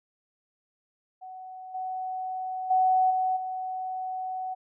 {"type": "tone with level steps", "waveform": "sine", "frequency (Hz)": 747, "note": "F#5", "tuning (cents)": 16, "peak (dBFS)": [-39, -30, -19, -23, -30], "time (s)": [1.21, 4.55], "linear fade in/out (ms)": 20, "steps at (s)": [1.74, 2.7, 3.1, 3.36], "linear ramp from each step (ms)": 10, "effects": []}